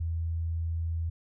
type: tone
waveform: sine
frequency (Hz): 82.6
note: E2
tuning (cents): +4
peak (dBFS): -28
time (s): 0-1.1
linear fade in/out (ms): 10
effects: none